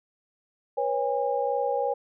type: tone cluster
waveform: sine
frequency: 486.3 / 549 / 813 Hz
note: B4 / C#5 / G#5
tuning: -27 / -17 / -37 cents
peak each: -28 dBFS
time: 0.77-1.94 s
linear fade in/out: 10 ms
effects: none